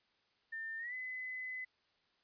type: tone with pitch glide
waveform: sine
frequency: 1800 to 2020 Hz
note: A6 to B6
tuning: +39 to +39 cents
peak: -40 dBFS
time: 0.52-1.65 s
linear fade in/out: 10 ms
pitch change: +200 cents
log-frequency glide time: 0.78-0.94 s
effects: white hiss -75 dBFS RMS until 2.23 s + resampled to 11025 Hz